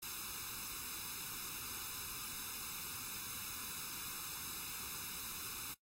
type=noise with comb filter; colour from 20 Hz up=white; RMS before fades=-45 dBFS; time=0.02-5.74 s; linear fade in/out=10 ms; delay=0.78 ms; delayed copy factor=+1; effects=noise-tail reverb RT60 0.1 s tail -17 dB re dry + AAC 48 kbps